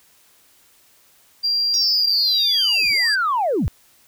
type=tone; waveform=sine; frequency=4753 Hz; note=D8; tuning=20 cents sharp; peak=-16 dBFS; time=1.43-3.16 s; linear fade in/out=20 ms
type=linear sweep; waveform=sine; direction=down; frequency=5700 to 46.25 Hz; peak=-16 dBFS; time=1.74-3.68 s; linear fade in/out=0 ms
effects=tanh soft clip ceiling -12 dBFS + white hiss -55 dBFS RMS until 4.07 s